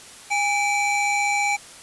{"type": "tone pair together", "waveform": "square", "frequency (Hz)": [817, 2316], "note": ["G#5", "D7"], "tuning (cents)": [-29, -25], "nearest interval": "octave + tritone", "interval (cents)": 1804, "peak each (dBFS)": -23, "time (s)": [0.3, 1.57], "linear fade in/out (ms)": 20, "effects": ["white hiss -43 dBFS RMS until 1.82 s", "resampled to 24000 Hz"]}